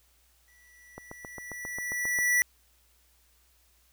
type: tone with exponential growth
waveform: square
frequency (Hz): 1957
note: B6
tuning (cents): -16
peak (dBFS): -21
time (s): 0.48-2.42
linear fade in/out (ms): 0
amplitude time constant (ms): 420
type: click train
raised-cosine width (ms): 1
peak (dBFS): -26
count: 10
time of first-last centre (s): 0.98-2.188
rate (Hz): 7.45
effects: added 60 Hz sine -66 dBFS peak until 3.92 s + white hiss -66 dBFS RMS until 3.92 s